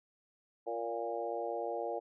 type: harmonic tone with a mistuned harmonic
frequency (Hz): 116.54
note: A#2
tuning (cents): 0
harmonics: 3 / 4 / 5 / 6 / 7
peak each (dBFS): -43 / -39 / -40 / -41 / -42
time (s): 0.66-2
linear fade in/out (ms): 20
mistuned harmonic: 5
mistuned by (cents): -18
effects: none